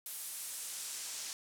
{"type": "noise with band-pass filter sweep", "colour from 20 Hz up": "pink", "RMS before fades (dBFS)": -43, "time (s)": [0.06, 1.33], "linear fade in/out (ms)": 0, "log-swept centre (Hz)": [12000, 6400], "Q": 1.2, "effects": []}